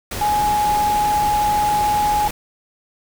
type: tone in noise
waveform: sine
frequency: 836 Hz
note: G#5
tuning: 11 cents sharp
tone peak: -15 dBFS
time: 0.21-2.28 s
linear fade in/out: 5 ms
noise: pink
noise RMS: -27 dBFS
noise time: 0.11-2.31 s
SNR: +9 dB
effects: none